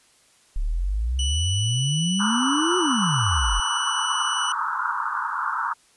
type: exponential two-way sweep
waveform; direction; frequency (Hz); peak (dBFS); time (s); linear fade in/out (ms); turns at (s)
sine; up then down; 33.71 to 372.5 to 41.77; -21; 0.56-3.6; 0; 2.78
type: tone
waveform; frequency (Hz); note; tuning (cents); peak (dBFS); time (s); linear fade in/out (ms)
sawtooth; 2960; F#7; 0; -22; 1.19-4.52; 2
type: band-pass noise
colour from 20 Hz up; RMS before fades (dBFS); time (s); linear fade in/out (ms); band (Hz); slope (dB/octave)
white; -26; 2.19-5.74; 20; 890 to 1500; 96
effects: white hiss -58 dBFS RMS until 5.96 s + resampled to 24000 Hz